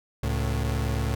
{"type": "tone pair together", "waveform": "35% pulse", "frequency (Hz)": [69.3, 110], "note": ["C#2", "A2"], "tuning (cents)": [0, 0], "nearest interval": "minor sixth", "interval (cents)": 800, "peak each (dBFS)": [-25, -26], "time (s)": [0.23, 1.15], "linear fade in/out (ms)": 5, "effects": []}